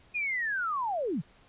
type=linear sweep; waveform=sine; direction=down; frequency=2489 to 121.1 Hz; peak=-28 dBFS; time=0.14-1.22 s; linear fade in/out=20 ms; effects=pink hiss -60 dBFS RMS until 1.48 s + resampled to 8000 Hz